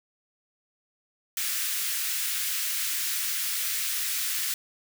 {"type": "high-pass noise", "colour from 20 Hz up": "white", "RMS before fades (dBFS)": -29, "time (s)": [1.37, 4.54], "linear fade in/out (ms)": 2, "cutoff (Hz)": 1500, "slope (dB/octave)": 24, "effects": []}